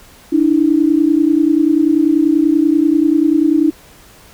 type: tone pair together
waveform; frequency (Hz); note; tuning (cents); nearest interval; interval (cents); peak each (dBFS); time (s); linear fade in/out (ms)
sine; 293.7 / 324; D4 / E4; 0 / -30; major second; 170; -12; 0.32-3.71; 10
effects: pink hiss -43 dBFS RMS until 4.33 s